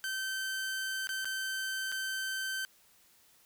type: tone with dropouts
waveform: sawtooth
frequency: 1546 Hz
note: G6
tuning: 24 cents flat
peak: -30 dBFS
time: 0.04-2.65 s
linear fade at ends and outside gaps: 0 ms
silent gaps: 1.071-1.091 / 1.246-1.254 / 1.918-1.923 s
effects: white hiss -64 dBFS RMS until 3.45 s